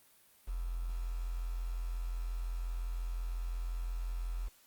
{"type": "tone with quantisation", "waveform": "sine", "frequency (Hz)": 42.83, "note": "F1", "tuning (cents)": -33, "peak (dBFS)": -34, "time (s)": [0.47, 4.49], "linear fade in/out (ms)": 20, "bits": 9, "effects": ["white hiss -64 dBFS RMS until 4.66 s", "Opus 32 kbps"]}